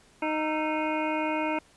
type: harmonic tone with a mistuned harmonic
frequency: 309.5 Hz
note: D#4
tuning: 9 cents flat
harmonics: 1 / 2 / 3 / 4 / 5 / 7 / 8 / 9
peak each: -30 / -32 / -31 / -40 / -42 / -37 / -37 / -44 dBFS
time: 0.22-1.59 s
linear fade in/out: 5 ms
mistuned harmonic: 4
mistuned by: +130 cents
effects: pink hiss -59 dBFS RMS until 1.76 s + resampled to 24000 Hz